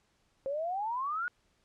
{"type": "exponential sweep", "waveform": "sine", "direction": "up", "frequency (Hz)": [529, 1480], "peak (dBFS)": -31, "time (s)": [0.46, 1.28], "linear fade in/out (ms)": 0, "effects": ["pink hiss -72 dBFS RMS until 1.64 s", "low-pass 8000 Hz 12 dB/octave"]}